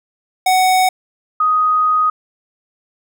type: tone pair in turn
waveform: square / sine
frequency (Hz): 745 / 1249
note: F#5 / D#6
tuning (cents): +12 / +6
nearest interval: major sixth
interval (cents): 894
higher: second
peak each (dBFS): -11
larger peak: neither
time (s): 0.46-0.89 / 1.4-2.1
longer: second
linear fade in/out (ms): 5
effects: none